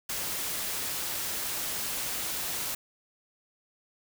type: noise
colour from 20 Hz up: white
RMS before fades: -33 dBFS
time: 0.09-2.75 s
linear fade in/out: 5 ms
effects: none